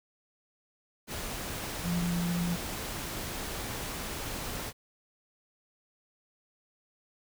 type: tone in noise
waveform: sine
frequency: 173.5 Hz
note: F3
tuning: 11 cents flat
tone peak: -28 dBFS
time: 1.83-2.58 s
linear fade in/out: 50 ms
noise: pink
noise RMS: -37 dBFS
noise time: 1.07-4.73 s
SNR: +6 dB
effects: none

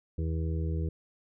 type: harmonic tone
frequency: 80.8 Hz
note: E2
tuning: 34 cents flat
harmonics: 1 / 2 / 4 / 5 / 6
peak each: -29 / -35 / -41 / -43 / -45 dBFS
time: 0.18-0.89 s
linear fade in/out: 5 ms
effects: none

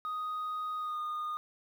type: tone with pitch glide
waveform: sine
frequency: 1246 to 1225.3 Hz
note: D#6 to D#6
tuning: +2 to -27 cents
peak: -31 dBFS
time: 0.05-1.37 s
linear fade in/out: 0 ms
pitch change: -29 cents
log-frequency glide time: 0.77-0.98 s
effects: tanh soft clip ceiling -32 dBFS + 10-bit

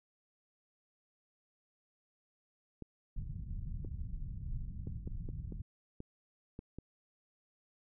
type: clicks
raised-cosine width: 3 ms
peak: -31 dBFS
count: 9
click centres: 2.823 / 3.848 / 4.872 / 5.075 / 5.289 / 5.523 / 6.004 / 6.591 / 6.786 s
type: low-pass noise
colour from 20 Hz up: pink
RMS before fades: -41 dBFS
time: 3.16-5.62 s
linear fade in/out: 5 ms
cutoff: 150 Hz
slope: 24 dB/octave
effects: none

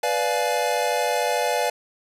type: chord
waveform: square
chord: B diminished seventh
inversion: none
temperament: equal with one note detuned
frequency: 493.9 / 587.3 / 698.5 / 849 Hz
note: B4 / D5 / F5 / Ab5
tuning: 0 / 0 / 0 / +38 cents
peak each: -27 dBFS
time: 0.03-1.7 s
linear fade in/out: 5 ms
effects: resampled to 32000 Hz + 9-bit

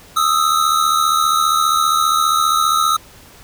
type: tone pair together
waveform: square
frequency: 1244.5 / 1319.5 Hz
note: D#6 / E6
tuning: 0 / +1 cents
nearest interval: minor second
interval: 101 cents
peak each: -16 / -17 dBFS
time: 0.16-2.97 s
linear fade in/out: 10 ms
effects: pink hiss -43 dBFS RMS until 3.43 s

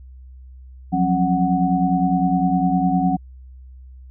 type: tone cluster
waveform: sine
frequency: 175.7 / 185.5 / 270.9 / 741 Hz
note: F3 / F#3 / C#4 / F#5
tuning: +11 / +5 / -40 / +2 cents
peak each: -21 dBFS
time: 0.92-3.17 s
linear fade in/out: 20 ms
effects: added 64 Hz sine -38 dBFS peak until 4.1 s

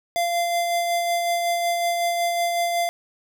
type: tone with tremolo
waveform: square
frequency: 690 Hz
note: F5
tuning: 21 cents flat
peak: -20 dBFS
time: 0.16-2.89 s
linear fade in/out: 0 ms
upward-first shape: sine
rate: 5.4 Hz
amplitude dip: 30%
effects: none

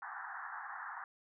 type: band-pass noise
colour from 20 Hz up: white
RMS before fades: -45 dBFS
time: 0.02-1.04 s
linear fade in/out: 2 ms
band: 750 to 1800 Hz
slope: 96 dB/octave
effects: none

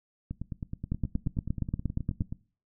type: two click trains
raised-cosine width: 5 ms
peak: -22 / -16 dBFS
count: 20 / 12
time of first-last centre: 0.31-2.325 / 0.92-2.208 s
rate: 9.43 / 8.54 Hz
effects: noise-tail reverb RT60 0.4 s tail -21 dB re dry

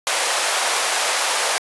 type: high-pass noise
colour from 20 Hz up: pink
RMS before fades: -20 dBFS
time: 0.07-1.58 s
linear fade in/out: 0 ms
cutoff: 560 Hz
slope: 24 dB/octave
effects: resampled to 24000 Hz

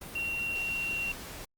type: tone in noise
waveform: sine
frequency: 2746 Hz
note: F7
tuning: 30 cents flat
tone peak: -30 dBFS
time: 0.15-1.12 s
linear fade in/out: 5 ms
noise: pink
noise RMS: -43 dBFS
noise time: 0.01-1.45 s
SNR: +10 dB
effects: Opus 32 kbps

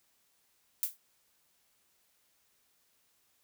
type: noise with exponential decay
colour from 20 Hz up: violet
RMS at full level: -27 dBFS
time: 0.83-0.97 s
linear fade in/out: 0 ms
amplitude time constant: 29 ms
effects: white hiss -72 dBFS RMS until 3.43 s

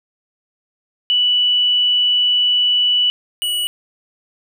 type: tone pair in turn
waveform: sine / square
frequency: 2960 / 2936 Hz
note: F#7 / F#7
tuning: 0 / -14 cents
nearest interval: unison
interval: 14 cents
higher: first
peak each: -12 / -18 dBFS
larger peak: first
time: 1.1-3.1 / 3.42-3.67 s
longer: first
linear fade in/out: 0 ms
effects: none

